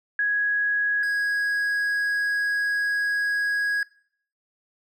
sine / triangle tone pair in turn, 1664 / 1655.8 Hz, G#6 / G#6, +3 / -6 cents, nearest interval unison, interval 9 cents, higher first, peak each -20 dBFS, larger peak neither, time 0.19-1.03 / 1.03-3.83 s, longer second, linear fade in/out 2 ms, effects noise-tail reverb RT60 0.6 s tail -22 dB re dry

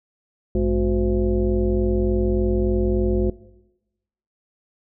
sine tone with frequency modulation, 209.3 Hz, G#3, 14 cents sharp, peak -17 dBFS, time 0.55-3.3 s, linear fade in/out 2 ms, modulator 154 Hz, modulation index 1.6, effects noise-tail reverb RT60 1.0 s tail -19 dB re dry

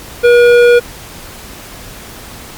sine tone with hard clipping, 480.7 Hz, B4, 47 cents flat, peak -5 dBFS, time 0.23-0.8 s, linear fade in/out 20 ms, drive 12 dB, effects pink hiss -31 dBFS RMS until 2.57 s + MP3 96 kbps

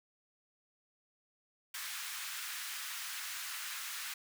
pink high-pass noise, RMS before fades -42 dBFS, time 1.74-4.14 s, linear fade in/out 5 ms, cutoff 1300 Hz, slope 24 dB/octave, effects none

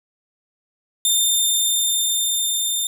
15% pulse tone with level ramp, 3609 Hz, A7, 43 cents sharp, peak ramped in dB -8 to -13 dBFS, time 1.05-2.87 s, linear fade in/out 2 ms, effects none

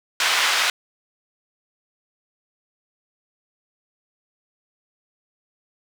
white band-pass noise, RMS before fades -20 dBFS, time 0.2-0.7 s, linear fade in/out 2 ms, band 1000 to 3500 Hz, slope 12 dB/octave, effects none

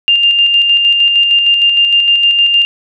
sine tone with tremolo, 2800 Hz, F7, 4 cents sharp, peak -5 dBFS, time 0.08-2.65 s, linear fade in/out 0 ms, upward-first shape square, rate 6.5 Hz, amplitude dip 35%, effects none

